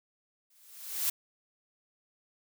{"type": "noise with exponential growth", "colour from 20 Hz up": "blue", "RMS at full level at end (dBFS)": -27, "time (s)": [0.5, 1.1], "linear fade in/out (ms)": 5, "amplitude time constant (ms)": 130, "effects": []}